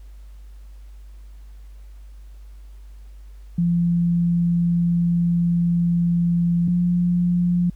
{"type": "tone pair in turn", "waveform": "sine", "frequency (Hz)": [171.9, 175.82], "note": ["F3", "F3"], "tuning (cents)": [-27, 12], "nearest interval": "unison", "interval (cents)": 39, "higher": "second", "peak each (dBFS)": -16, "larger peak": "neither", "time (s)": [[3.58, 6.68], [6.68, 7.7]], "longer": "first", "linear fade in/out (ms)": 5, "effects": ["added 50 Hz sine -38 dBFS peak until 7.75 s", "pink hiss -61 dBFS RMS until 7.75 s"]}